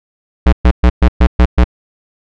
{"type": "tone bursts", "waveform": "square", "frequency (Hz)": 61.1, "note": "B1", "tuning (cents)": -18, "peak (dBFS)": -5, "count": 7, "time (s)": [0.46, 1.642], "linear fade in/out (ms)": 5, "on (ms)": 66, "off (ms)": 120, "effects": ["low-pass 3000 Hz 12 dB/octave"]}